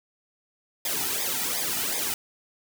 white noise with flanger, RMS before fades -28 dBFS, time 0.85-2.14 s, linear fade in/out 2 ms, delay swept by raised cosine 0.69 to 1.89 ms, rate 2.7 Hz, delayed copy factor -1, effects none

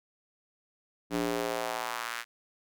square tone with high-pass filter sweep, 58.27 Hz, A#1, in tune, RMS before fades -33 dBFS, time 1.1-2.25 s, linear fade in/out 50 ms, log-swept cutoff 250 to 1700 Hz, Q 1.7, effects none

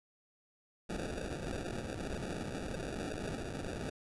white noise with sample-and-hold, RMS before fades -40 dBFS, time 0.89-3.9 s, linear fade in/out 5 ms, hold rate 1050 Hz, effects resampled to 24000 Hz

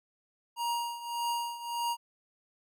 square tone with tremolo, 944 Hz, A#5, 22 cents sharp, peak -29 dBFS, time 0.56-1.97 s, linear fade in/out 50 ms, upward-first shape triangle, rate 1.7 Hz, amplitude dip 80%, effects none

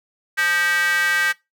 square tone with high-pass filter, 174.61 Hz, F3, in tune, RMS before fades -19 dBFS, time 0.37-1.33 s, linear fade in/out 20 ms, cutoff 1700 Hz, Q 8.5, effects noise-tail reverb RT60 0.2 s tail -21 dB re dry

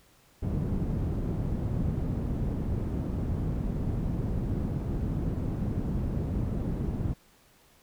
white low-pass noise, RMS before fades -30 dBFS, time 0.42-7.14 s, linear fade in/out 10 ms, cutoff 170 Hz, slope 12 dB/octave, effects pink hiss -61 dBFS RMS until 7.82 s

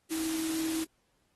sine tone in noise, 321.6 Hz, E4, 43 cents flat, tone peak -30 dBFS, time 0.1-0.85 s, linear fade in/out 20 ms, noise white, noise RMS -38 dBFS, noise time 0.1-0.85 s, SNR +5 dB, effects pink hiss -74 dBFS RMS until 1.35 s + AAC 32 kbps

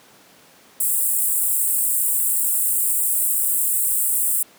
pink high-pass noise, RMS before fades -20 dBFS, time 0.8-4.43 s, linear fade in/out 5 ms, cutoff 7800 Hz, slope 96 dB/octave, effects pink hiss -50 dBFS RMS until 4.58 s + high-pass 200 Hz 12 dB/octave

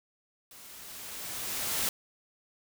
white noise with level ramp, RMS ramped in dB -51 to -29 dBFS, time 0.51-1.89 s, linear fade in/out 2 ms, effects none

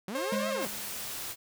sawtooth linear two-way sweep, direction up then down, 175.4 to 672 to 175.4 Hz, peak -31 dBFS, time 0.08-0.67 s, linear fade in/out 2 ms, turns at 0.49 s
sawtooth tone, 535 Hz, C5, 38 cents sharp, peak -28 dBFS, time 0.15-0.65 s, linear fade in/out 2 ms
square tone with exponential decay, 207.7 Hz, G#3, in tune, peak -30 dBFS, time 0.32-1.11 s, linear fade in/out 5 ms, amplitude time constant 170 ms
white noise, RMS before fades -38 dBFS, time 0.59-1.36 s, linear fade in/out 50 ms
effects none

